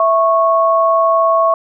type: tone pair together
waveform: sine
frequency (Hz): 659.3 / 1102.1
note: E5 / C#6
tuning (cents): 0 / -10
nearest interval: major sixth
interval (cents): 890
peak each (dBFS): -12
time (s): 0-1.54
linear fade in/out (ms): 2
effects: none